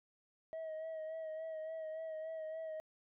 sine tone with vibrato, 637 Hz, D#5, 41 cents sharp, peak -38 dBFS, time 0.53-2.8 s, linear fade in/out 0 ms, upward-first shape sine, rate 3.5 Hz, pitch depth 30 cents each way, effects tanh soft clip ceiling -40 dBFS

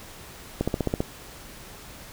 click train, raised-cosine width 2 ms, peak -10 dBFS, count 7, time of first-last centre 0.61-1.005 s, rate 15.2 Hz, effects pink hiss -44 dBFS RMS until 2.12 s

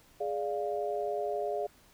sine chord, D diminished, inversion second, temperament equal, 415.3 / 587.3 / 698.5 Hz, Ab4 / D5 / F5, 0 / 0 / 0 cents, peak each -34 / -35 / -35 dBFS, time 0.2-1.67 s, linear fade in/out 10 ms, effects pink hiss -61 dBFS RMS until 1.93 s

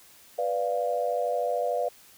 sine chord, B diminished, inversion none, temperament equal, 493.9 / 587.3 / 698.5 Hz, B4 / D5 / F5, 0 / 0 / 0 cents, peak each -29 dBFS, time 0.38-1.89 s, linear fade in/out 10 ms, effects white hiss -54 dBFS RMS until 2.17 s

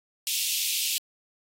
pink high-pass noise, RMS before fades -28 dBFS, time 0.27-0.98 s, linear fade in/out 0 ms, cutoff 2600 Hz, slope 48 dB/octave, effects AAC 48 kbps

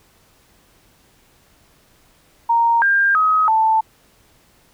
sine tone with pitch steps, 930 / 1599 / 1267 / 883 Hz, A#5 / G6 / D#6 / A5, -4 / +34 / +31 / +6 cents, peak -12 dBFS, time 2.49-3.81 s, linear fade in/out 10 ms, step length 330 ms, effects pink hiss -55 dBFS RMS until 4.73 s

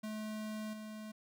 square tone with level steps, 215.3 Hz, A3, 37 cents flat, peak -40 / -45 dBFS, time 0.03-1.12 s, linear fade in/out 10 ms, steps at 0.73 s, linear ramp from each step 5 ms, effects none

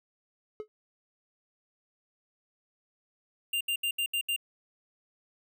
triangle tone with exponential decay, 426.9 Hz, G#4, 48 cents sharp, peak -29 dBFS, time 0.6-0.68 s, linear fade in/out 0 ms, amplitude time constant 16 ms
square tone bursts, 2794 Hz, F7, in tune, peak -28 dBFS, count 6, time 3.53-4.363 s, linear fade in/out 5 ms, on 78 ms, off 73 ms
effects none

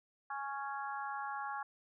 harmonic tone, 277.2 Hz, C#4, in tune, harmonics 3 / 4 / 5 / 6, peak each -41 / -43 / -45 / -47 dBFS, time 0.3-1.63 s, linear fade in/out 5 ms, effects none

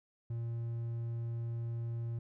triangle tone, 116.54 Hz, A#2, in tune, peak -33 dBFS, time 0.3-2.19 s, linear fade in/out 5 ms, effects none

